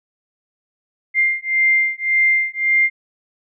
sine beating tone pair, 2099 / 2100.8 Hz, C7 / C7, +5 / +6 cents, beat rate 1.8 Hz, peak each -17 dBFS, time 1.14-2.9 s, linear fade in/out 50 ms, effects none

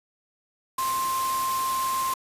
sine tone in noise, 1053 Hz, C6, 11 cents sharp, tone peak -24 dBFS, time 0.78-2.14 s, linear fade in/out 5 ms, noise white, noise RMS -33 dBFS, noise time 0.78-2.14 s, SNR +6 dB, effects resampled to 32000 Hz

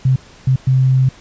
sine tone bursts at uneven times, 130.81 Hz, C3, in tune, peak -9 dBFS, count 3, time 0.05-0.16 / 0.47-0.56 / 0.67-1.09 s, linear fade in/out 5 ms, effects pink hiss -43 dBFS RMS until 1.2 s + resampled to 16000 Hz

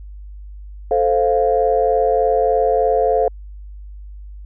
sine chord, F major, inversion first, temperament equal, 440 / 523.3 / 698.5 Hz, A4 / C5 / F5, 0 / 0 / 0 cents, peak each -17 dBFS, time 0.91-3.28 s, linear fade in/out 2 ms, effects tanh soft clip ceiling -3 dBFS + added 50 Hz sine -32 dBFS peak until 4.45 s

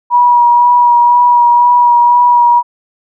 sine tone with vibrato, 964 Hz, B5, 42 cents flat, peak -4 dBFS, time 0.1-2.63 s, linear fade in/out 50 ms, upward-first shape sine, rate 2 Hz, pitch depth 15 cents each way, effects none

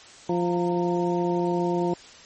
harmonic tone with a mistuned harmonic, 174.61 Hz, F3, in tune, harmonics 1 / 2 / 3 / 4 / 5, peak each -27 / -24 / -32 / -32 / -31 dBFS, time 0.29-1.94 s, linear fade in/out 5 ms, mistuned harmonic 5, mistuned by +83 cents, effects white hiss -47 dBFS RMS until 2.25 s + MP3 32 kbps

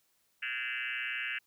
sine tone with frequency modulation, 2185 Hz, C#7, 26 cents flat, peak -33 dBFS, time 0.42-1.39 s, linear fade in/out 10 ms, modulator 124 Hz, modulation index 5.4, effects white hiss -73 dBFS RMS until 1.46 s

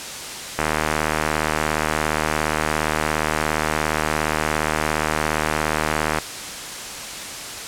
click train, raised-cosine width 0.5 ms, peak -4 dBFS, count 433, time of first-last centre 0.59-6.186 s, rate 77.2 Hz, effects white hiss -31 dBFS RMS until 7.67 s + low-pass 9000 Hz 12 dB/octave

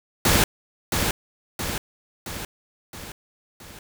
pink noise with echo, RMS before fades -18 dBFS, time 0.25-0.44 s, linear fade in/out 2 ms, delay 670 ms, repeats 5, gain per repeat -5 dB, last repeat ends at 3.79 s, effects none

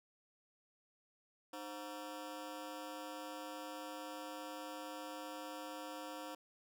20% pulse ring-modulated tone, 415.3 Hz, G#4, in tune, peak -37 dBFS, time 1.53-6.35 s, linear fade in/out 5 ms, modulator 110 Hz, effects none

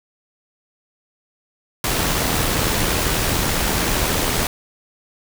pink noise with amplitude modulation, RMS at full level -18 dBFS, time 1.84-4.47 s, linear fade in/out 2 ms, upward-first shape sine, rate 80 Hz, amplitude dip 40%, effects none

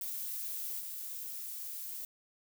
violet noise with level steps, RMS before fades -39 / -42 dBFS, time 0.01-2.05 s, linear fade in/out 2 ms, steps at 0.79 s, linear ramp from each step 20 ms, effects none

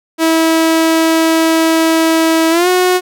sawtooth tone with pitch glide, 324.6 to 364.4 Hz, E4 to F#4, -27 to -26 cents, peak -5 dBFS, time 0.18-3.01 s, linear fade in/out 50 ms, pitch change +201 cents, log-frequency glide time 2.5-2.68 s, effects none

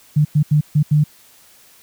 sine tone bursts at uneven times, 150 Hz, D3, 37 cents sharp, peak -10 dBFS, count 5, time 0.16-0.25 / 0.35-0.43 / 0.51-0.61 / 0.75-0.83 / 0.91-1.04 s, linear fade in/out 10 ms, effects white hiss -49 dBFS RMS until 1.82 s

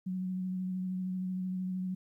sine tone with vibrato, 185 Hz, F#3, in tune, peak -32 dBFS, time 0.06-1.95 s, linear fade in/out 10 ms, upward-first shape sine, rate 13 Hz, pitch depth 18 cents each way, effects 12-bit

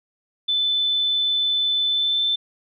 sine tone with pitch glide, 3514 to 3540 Hz, A7 to A7, -3 to +10 cents, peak -18 dBFS, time 0.48-2.36 s, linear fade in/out 10 ms, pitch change +13 cents, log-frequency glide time 1.87-2.22 s, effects none

